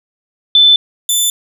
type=tone pair in turn; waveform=sine / 15% pulse; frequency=3520 / 3520 Hz; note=A7 / A7; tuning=0 / 0 cents; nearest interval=unison; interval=0 cents; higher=neither; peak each=-4 dBFS; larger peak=neither; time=0.55-0.76 / 1.09-1.3 s; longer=neither; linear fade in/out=2 ms; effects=none